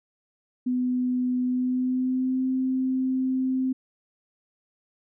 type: tone with pitch glide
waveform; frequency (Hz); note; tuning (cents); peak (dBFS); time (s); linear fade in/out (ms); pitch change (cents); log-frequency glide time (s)
sine; 250.6 to 259.9; B3 to C4; +25 to -11; -22; 0.66-3.73; 10; +64; 1.43-2.47
effects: none